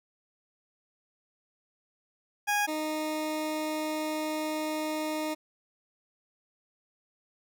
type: tone pair in turn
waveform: 20% pulse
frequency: 825 / 309 Hz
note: G#5 / D#4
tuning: -12 / -12 cents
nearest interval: octave + perfect fourth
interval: 1700 cents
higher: first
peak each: -20 / -25 dBFS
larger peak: first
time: 2.47-2.67 / 2.67-5.35 s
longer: second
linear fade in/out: 20 ms
effects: none